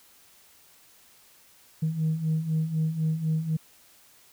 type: beating tone pair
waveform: sine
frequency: 155.56 / 159.56 Hz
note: D#3 / D#3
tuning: 0 / +44 cents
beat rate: 4 Hz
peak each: -29 / -24 dBFS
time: 1.82-3.57 s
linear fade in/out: 10 ms
effects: tanh soft clip ceiling -19 dBFS + white hiss -57 dBFS RMS until 4.32 s